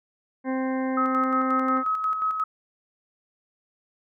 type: harmonic tone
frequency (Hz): 261.6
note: C4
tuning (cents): 0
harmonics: 1 / 2 / 3 / 4 / 6 / 7 / 8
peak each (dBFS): -25 / -31 / -35 / -37 / -41 / -42 / -43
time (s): 0.44-1.84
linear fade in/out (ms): 50
type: tone with tremolo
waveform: sine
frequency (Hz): 1278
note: D#6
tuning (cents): +46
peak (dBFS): -21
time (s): 0.97-2.44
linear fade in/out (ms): 5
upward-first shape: square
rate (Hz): 5.6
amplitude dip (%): 45
effects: none